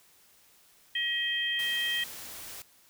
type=harmonic tone; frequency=635 Hz; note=D#5; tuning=35 cents sharp; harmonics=3 / 4 / 5; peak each=-31 / -39 / -30 dBFS; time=0.95-2.04 s; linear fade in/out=5 ms
type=noise; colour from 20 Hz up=white; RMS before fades=-43 dBFS; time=1.59-2.62 s; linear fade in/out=2 ms
effects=white hiss -61 dBFS RMS until 2.89 s